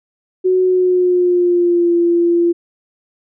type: tone with pitch glide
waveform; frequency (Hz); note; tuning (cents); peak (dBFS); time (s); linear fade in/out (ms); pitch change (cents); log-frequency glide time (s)
sine; 370 to 343.2; F#4 to F4; 0 to -30; -10; 0.44-2.53; 20; -130; 0.62-1.94
effects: none